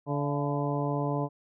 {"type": "harmonic tone with a mistuned harmonic", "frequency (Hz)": 144.3, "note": "D3", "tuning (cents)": -30, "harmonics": [1, 2, 3, 4, 5, 6, 7], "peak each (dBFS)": [-30, -33, -35, -36, -37, -38, -38], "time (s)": [0.06, 1.29], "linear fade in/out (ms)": 50, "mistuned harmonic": 5, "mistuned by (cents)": -68, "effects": []}